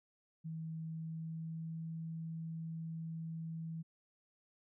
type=tone with pitch glide; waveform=sine; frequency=161 to 162.78 Hz; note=E3 to E3; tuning=-41 to -21 cents; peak=-40 dBFS; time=0.44-3.83 s; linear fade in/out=20 ms; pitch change=+20 cents; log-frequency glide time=0.83-1.87 s; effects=none

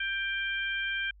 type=harmonic tone; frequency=789 Hz; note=G5; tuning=11 cents sharp; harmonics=2 / 3 / 4; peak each=-31 / -35 / -37 dBFS; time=0-1.11 s; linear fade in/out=5 ms; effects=added 50 Hz sine -52 dBFS peak until 1.2 s

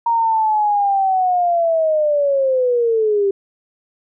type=linear sweep; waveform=sine; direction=down; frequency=937 to 389.3 Hz; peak=-13 dBFS; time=0.06-3.31 s; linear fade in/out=5 ms; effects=none

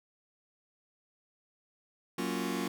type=chord; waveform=sawtooth; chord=Gb major seventh; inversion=none; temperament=just; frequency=185 / 231.2 / 277.5 / 346.9 Hz; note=Gb3 / Bb3 / Db4 / F4; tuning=0 / -14 / +2 / -12 cents; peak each=-33 dBFS; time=2.18-2.68 s; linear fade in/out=5 ms; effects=none

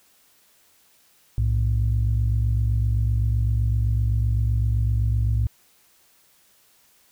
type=tone pair together; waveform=sine; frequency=62.19 / 110 Hz; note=B1 / A2; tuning=+13 / 0 cents; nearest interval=minor seventh; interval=987 cents; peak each=-20 dBFS; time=1.38-5.47 s; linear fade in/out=0 ms; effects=tanh soft clip ceiling -13 dBFS + white hiss -59 dBFS RMS until 7.11 s

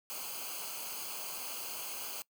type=noise with comb filter; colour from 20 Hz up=white; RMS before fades=-41 dBFS; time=0.1-2.22 s; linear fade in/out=0 ms; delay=0.54 ms; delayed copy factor=-0.8; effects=noise-tail reverb RT60 0.1 s tail -22 dB re dry

